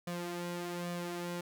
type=tone with flanger; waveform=sawtooth; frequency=174.61 Hz; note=F3; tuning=in tune; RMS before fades=-39 dBFS; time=0.07-1.41 s; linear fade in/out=5 ms; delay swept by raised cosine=1.7 to 3.7 ms; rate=1.2 Hz; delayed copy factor=+0.6; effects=none